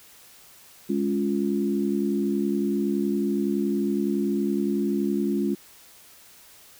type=chord; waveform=sine; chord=Db major; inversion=second; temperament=equal with one note detuned; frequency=207.7 / 279.4 / 349.2 Hz; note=Ab3 / Db4 / F4; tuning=0 / +14 / 0 cents; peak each=-25 / -27 / -27 dBFS; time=0.89-5.55 s; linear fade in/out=10 ms; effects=white hiss -51 dBFS RMS until 6.79 s